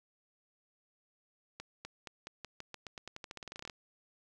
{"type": "accelerating click train", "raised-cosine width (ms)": 0.2, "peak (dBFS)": -26, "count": 23, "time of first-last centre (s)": [1.6, 3.698], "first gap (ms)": 250, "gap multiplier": 0.89, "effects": []}